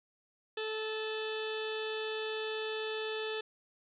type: harmonic tone with a mistuned harmonic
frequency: 436.1 Hz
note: A4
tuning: 15 cents flat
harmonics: 1 / 2 / 3 / 4 / 6 / 7 / 8 / 9 / 10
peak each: -36 / -47 / -48 / -44 / -45 / -48 / -45 / -57 / -56 dBFS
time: 0.57-3.41 s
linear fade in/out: 5 ms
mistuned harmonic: 9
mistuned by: -32 cents
effects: none